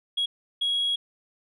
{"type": "tone bursts at uneven times", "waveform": "sine", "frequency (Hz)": 3315, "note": "G#7", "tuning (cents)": -4, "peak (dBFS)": -21, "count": 2, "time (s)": [[0.17, 0.26], [0.61, 0.96]], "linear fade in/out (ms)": 10, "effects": ["tanh soft clip ceiling -20 dBFS"]}